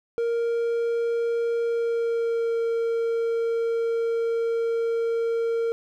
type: tone with pitch glide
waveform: triangle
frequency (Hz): 466.2 to 460.6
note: A#4 to A#4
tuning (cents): 0 to -21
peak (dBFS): -20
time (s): 0.18-5.72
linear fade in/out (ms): 0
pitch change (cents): -21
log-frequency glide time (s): 1.63-2.61
effects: none